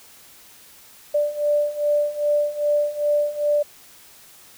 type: beating tone pair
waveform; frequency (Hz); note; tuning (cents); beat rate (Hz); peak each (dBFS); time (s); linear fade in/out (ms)
sine; 587.3 / 589.8; D5 / D5; 0 / +7; 2.5; -23 / -20; 1.14-3.63; 10
effects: white hiss -48 dBFS RMS until 4.57 s